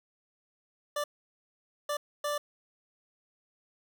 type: tone bursts at uneven times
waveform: 25% pulse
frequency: 587.3 Hz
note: D5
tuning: in tune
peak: -26 dBFS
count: 3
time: 0.96-1.04 / 1.89-1.97 / 2.24-2.38 s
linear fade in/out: 5 ms
effects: 10-bit